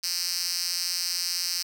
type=tone with high-pass filter; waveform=5% pulse; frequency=175.6 Hz; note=F3; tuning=10 cents sharp; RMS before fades=-29 dBFS; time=0.03-1.63 s; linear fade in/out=10 ms; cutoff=4800 Hz; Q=2.7; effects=none